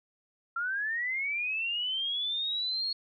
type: linear sweep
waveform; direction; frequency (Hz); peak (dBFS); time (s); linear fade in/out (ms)
sine; up; 1356 to 4332; -29; 0.56-2.93; 5
effects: none